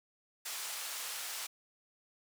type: band-pass noise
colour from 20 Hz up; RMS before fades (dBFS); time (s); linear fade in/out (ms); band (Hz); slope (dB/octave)
white; -41; 0.45-1.47; 10; 740 to 11000; 12
effects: none